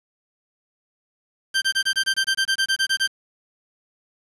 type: tone bursts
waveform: 20% pulse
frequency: 1568 Hz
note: G6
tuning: in tune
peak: -13 dBFS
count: 15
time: 1.54-3.077 s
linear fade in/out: 20 ms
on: 81 ms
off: 23 ms
effects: resampled to 24000 Hz + 7-bit